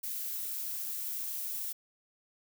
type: noise with high-pass filter sweep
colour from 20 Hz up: violet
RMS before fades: -37 dBFS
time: 0.03-1.73 s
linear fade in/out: 10 ms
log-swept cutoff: 1600 to 440 Hz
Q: 1.2
effects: none